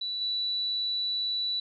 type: tone with level steps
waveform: sine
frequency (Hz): 3951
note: B7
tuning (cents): 0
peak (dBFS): -30 / -27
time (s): 0.01-1.6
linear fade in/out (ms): 5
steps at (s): 0.21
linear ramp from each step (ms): 5
effects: none